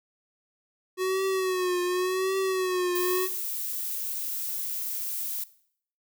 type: tone with vibrato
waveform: square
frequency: 370 Hz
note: F#4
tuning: in tune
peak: -25 dBFS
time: 0.97-3.29 s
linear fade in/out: 50 ms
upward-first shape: triangle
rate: 0.89 Hz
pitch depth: 71 cents each way
type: noise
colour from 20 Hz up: violet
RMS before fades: -32 dBFS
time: 2.95-5.44 s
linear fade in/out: 5 ms
effects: noise-tail reverb RT60 0.6 s tail -18 dB re dry